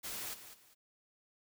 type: noise with echo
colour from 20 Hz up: white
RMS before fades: -42 dBFS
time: 0.03-0.35 s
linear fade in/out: 20 ms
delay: 200 ms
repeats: 2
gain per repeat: -11 dB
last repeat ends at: 0.75 s
effects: none